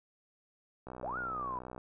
click train, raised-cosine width 1 ms, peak -30 dBFS, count 58, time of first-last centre 0.87-1.779 s, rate 62.7 Hz
sine linear two-way sweep, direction up then down, 497.4 to 1469 to 964 Hz, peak -35 dBFS, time 1.03-1.59 s, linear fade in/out 5 ms, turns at 1.18 s
effects none

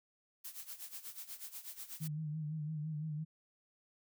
blue noise with tremolo, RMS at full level -45 dBFS, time 0.44-2.08 s, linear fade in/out 10 ms, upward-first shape sine, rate 8.2 Hz, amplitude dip 80%
sine tone with vibrato, 153.8 Hz, D#3, 20 cents flat, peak -37 dBFS, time 2-3.25 s, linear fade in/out 20 ms, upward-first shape sine, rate 5.9 Hz, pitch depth 57 cents each way
effects none

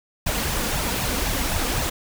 pink noise with flanger, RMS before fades -24 dBFS, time 0.26-1.9 s, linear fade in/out 10 ms, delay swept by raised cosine 1.1 to 4.3 ms, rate 3.9 Hz, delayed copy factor +0.6, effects none

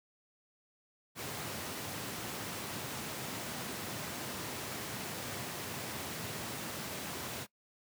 pink high-pass noise, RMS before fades -41 dBFS, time 1.15-7.47 s, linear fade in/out 50 ms, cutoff 100 Hz, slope 24 dB/octave, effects noise-tail reverb RT60 0.1 s tail -21 dB re dry

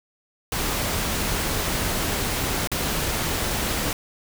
pink noise with dropouts, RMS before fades -25 dBFS, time 0.52-3.93 s, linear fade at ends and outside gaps 2 ms, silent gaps 2.674-2.716 s, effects none

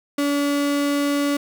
35% pulse tone, 285.9 Hz, D4, 46 cents flat, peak -17 dBFS, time 0.18-1.37 s, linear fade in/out 5 ms, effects none

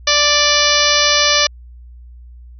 harmonic tone, 587.3 Hz, D5, in tune, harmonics 1 / 2 / 3 / 4 / 5 / 6 / 7 / 8 / 9 / 10, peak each -20 / -20 / -20 / -20 / -20 / -20 / -20 / -20 / -20 / -20 dBFS, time 0.07-1.47 s, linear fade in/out 5 ms, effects added 60 Hz sine -35 dBFS peak until 2.59 s

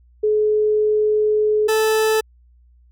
sine / 40% pulse tone pair in turn, 425.9 / 437.1 Hz, G#4 / A4, +44 / -11 cents, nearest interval unison, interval 45 cents, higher second, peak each -14 dBFS, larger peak neither, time 0.23-1.68 / 1.68-2.21 s, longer first, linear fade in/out 10 ms, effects added 60 Hz sine -49 dBFS peak until 2.91 s

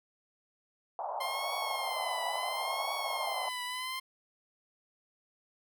pink band-pass noise, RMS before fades -37 dBFS, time 0.99-3.49 s, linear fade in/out 2 ms, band 630 to 1000 Hz, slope 48 dB/octave
15% pulse tone with vibrato, 1049 Hz, C6, 4 cents sharp, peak -29 dBFS, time 1.2-4 s, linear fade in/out 10 ms, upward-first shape triangle, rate 0.72 Hz, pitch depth 110 cents each way
effects none

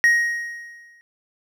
triangle tone with exponential decay, 1880 Hz, A#6, 14 cents sharp, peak -9 dBFS, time 0.04-1.01 s, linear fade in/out 0 ms, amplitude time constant 210 ms, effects none

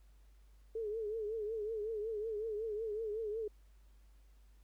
sine tone with vibrato, 434 Hz, A4, 24 cents flat, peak -36 dBFS, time 0.75-3.48 s, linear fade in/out 5 ms, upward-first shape triangle, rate 5.4 Hz, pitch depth 110 cents each way, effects added 50 Hz sine -59 dBFS peak until 4.63 s + pink hiss -75 dBFS RMS until 4.63 s

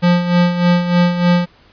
square tone with tremolo, 175.8 Hz, F3, 12 cents sharp, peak -9 dBFS, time 0.02-1.46 s, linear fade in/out 20 ms, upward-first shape sine, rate 3.3 Hz, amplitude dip 65%, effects pink hiss -49 dBFS RMS until 1.72 s + resampled to 11025 Hz

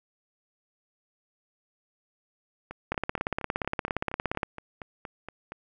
two click trains, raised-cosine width 0.5 ms, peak -12 / -23 dBFS, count 27 / 13, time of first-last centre 2.92-4.432 / 2.71-5.52 s, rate 17.2 / 4.27 Hz, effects none

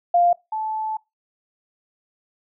sine tone pair in turn, 698.5 / 871 Hz, F5 / A5, 0 / -18 cents, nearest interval major third, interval 382 cents, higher second, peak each -13 / -23 dBFS, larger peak first, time 0.14-0.33 / 0.52-0.97 s, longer second, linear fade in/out 5 ms, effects noise-tail reverb RT60 0.2 s tail -22 dB re dry

